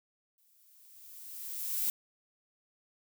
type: noise with exponential growth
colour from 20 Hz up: violet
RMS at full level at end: -30 dBFS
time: 0.38-1.9 s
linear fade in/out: 1 ms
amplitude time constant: 330 ms
effects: none